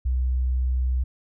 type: tone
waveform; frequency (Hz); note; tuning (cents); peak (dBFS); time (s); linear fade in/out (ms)
sine; 63.3; B1; +43; -20; 0.05-1.04; 10
effects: none